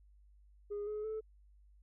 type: tone with pitch steps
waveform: sine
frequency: 411.2 / 423.5 / 436.2 Hz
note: G#4 / G#4 / A4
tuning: -17 / +34 / -15 cents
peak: -35 dBFS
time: 0.7-1.21 s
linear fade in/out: 20 ms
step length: 170 ms
effects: tanh soft clip ceiling -35 dBFS + added 50 Hz sine -60 dBFS peak until 1.82 s